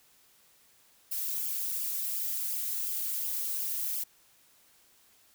violet noise with flanger, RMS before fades -33 dBFS, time 1.11-4.04 s, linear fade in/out 10 ms, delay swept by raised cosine 0.49 to 3.89 ms, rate 2.8 Hz, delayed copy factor -0.8, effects white hiss -63 dBFS RMS until 5.34 s

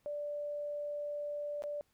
sine tone with dropouts, 586 Hz, D5, 4 cents flat, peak -36 dBFS, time 0.06-1.81 s, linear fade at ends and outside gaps 0 ms, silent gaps 1.622-1.638 s, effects pink hiss -75 dBFS RMS until 1.93 s

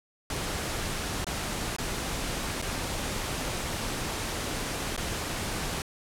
pink noise with dropouts, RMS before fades -32 dBFS, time 0.3-5.82 s, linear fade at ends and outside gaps 2 ms, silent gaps 1.245-1.267 / 1.765-1.784 / 2.617-2.623 / 4.965-4.976 s, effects low-pass 11000 Hz 12 dB/octave

